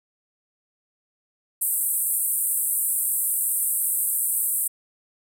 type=band-pass noise; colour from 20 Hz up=pink; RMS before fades=-24 dBFS; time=1.61-4.68 s; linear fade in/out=10 ms; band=8200 to 15000 Hz; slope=96 dB/octave; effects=none